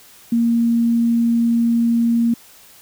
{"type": "tone", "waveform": "sine", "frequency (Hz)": 233.1, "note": "A#3", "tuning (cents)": 0, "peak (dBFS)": -13, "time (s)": [0.32, 2.34], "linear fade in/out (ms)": 5, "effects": ["white hiss -46 dBFS RMS until 2.81 s"]}